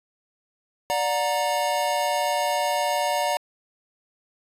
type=chord; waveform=square; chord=D augmented; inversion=none; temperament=equal with one note detuned; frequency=587.3 / 726 / 932.3 Hz; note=D5 / F#5 / A#5; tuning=0 / -33 / 0 cents; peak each=-27 dBFS; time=0.9-3.37 s; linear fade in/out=0 ms; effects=resampled to 32000 Hz